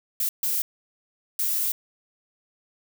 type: noise bursts at uneven times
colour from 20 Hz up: violet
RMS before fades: -25 dBFS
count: 3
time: 0.2-0.29 / 0.43-0.62 / 1.39-1.72 s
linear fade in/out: 2 ms
effects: none